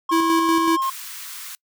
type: tone with pitch glide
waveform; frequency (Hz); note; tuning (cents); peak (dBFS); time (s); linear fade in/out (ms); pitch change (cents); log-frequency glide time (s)
triangle; 1074 to 1067.2; C6 to C6; +45 to +34; -18; 0.09-0.9; 5; -11; 0.62-0.72
type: tone with tremolo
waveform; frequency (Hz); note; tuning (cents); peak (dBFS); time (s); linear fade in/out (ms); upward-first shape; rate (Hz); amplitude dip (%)
square; 329.6; E4; 0; -17; 0.11-0.77; 20; square; 5.3; 35
type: high-pass noise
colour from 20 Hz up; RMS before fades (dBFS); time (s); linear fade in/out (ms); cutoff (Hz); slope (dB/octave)
white; -35; 0.82-1.55; 0; 1000; 48
effects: noise-tail reverb RT60 0.1 s tail -26 dB re dry